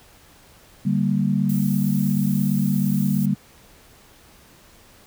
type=chord; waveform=sine; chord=G minor; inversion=second; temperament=equal; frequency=146.83 / 196 / 233.1 Hz; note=D3 / G3 / Bb3; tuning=0 / 0 / 0 cents; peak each=-23 / -20 / -24 dBFS; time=0.85-3.35 s; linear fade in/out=10 ms
type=noise; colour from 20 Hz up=violet; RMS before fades=-36 dBFS; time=1.49-3.26 s; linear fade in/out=5 ms
effects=pink hiss -51 dBFS RMS until 5.06 s